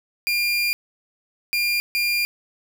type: tone bursts at uneven times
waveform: 30% pulse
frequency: 2400 Hz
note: D7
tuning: 37 cents sharp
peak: -17 dBFS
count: 3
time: 0.27-0.73 / 1.53-1.8 / 1.95-2.25 s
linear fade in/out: 0 ms
effects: none